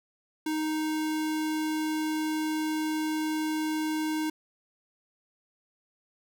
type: tone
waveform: square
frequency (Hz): 311.1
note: D#4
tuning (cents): 0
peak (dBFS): -28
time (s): 0.46-4.3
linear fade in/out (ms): 5
effects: none